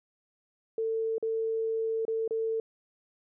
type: tone with dropouts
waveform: sine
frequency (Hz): 447.6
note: A4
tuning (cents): +30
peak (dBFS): -27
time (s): 0.78-2.6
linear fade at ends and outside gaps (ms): 2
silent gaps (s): 1.182-1.226 / 2.052-2.08 / 2.278-2.308
effects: none